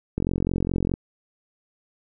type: click train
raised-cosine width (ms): 3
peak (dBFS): -11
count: 35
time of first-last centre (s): 0.18-0.939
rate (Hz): 44.8
effects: none